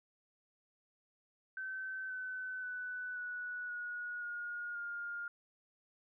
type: tone with pitch steps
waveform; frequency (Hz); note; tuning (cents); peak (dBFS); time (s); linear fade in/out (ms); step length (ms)
sine; 1535 / 1513.9 / 1493 / 1472.5 / 1452.2 / 1432.2 / 1412.5; G6 / F#6 / F#6 / F#6 / F#6 / F6 / F6; -37 / +39 / +15 / -9 / -33 / +43 / +19; -39; 1.57-5.28; 2; 530
effects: none